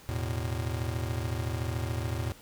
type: chord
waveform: square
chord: E suspended fourth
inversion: none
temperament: just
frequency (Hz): 82.41 / 109.88 / 123.61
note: E2 / A2 / B2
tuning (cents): 0 / -2 / +2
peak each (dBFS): -35 / -34 / -37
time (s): 0.09-2.32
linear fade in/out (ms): 0
effects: pink hiss -53 dBFS RMS until 2.41 s